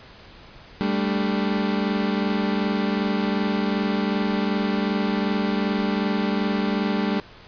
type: chord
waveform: 35% pulse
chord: G suspended second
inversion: none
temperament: equal with one note detuned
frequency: 197.36 / 220 / 293.7 Hz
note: G3 / A3 / D4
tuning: +12 / 0 / 0 cents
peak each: -22 / -24 / -27 dBFS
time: 0.81-7.2 s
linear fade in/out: 0 ms
effects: pink hiss -46 dBFS RMS until 7.47 s + resampled to 11025 Hz